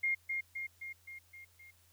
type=tone with echo; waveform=sine; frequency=2128 Hz; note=C7; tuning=29 cents sharp; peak=-29 dBFS; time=0.03-0.15 s; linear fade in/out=10 ms; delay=260 ms; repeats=6; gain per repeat=-4 dB; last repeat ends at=1.71 s; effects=added 87 Hz sine -68 dBFS peak until 1.92 s + white hiss -68 dBFS RMS until 1.92 s